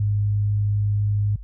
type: tone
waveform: sine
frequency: 103 Hz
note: G#2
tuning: 14 cents flat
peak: -18 dBFS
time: 0-1.36 s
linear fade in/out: 5 ms
effects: added 51 Hz sine -34 dBFS peak until 1.43 s